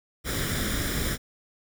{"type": "noise with comb filter", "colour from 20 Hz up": "pink", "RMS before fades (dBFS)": -28, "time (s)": [0.24, 1.18], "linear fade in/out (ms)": 50, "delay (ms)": 0.56, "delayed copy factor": 0.65, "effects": []}